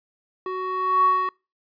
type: tone with band-pass filter sweep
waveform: square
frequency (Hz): 372.3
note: F#4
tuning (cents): +11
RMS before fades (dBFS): -22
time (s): 0.46-1.29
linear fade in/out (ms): 2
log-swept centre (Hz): 790 to 1300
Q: 9.1
effects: noise-tail reverb RT60 0.3 s tail -26 dB re dry + resampled to 11025 Hz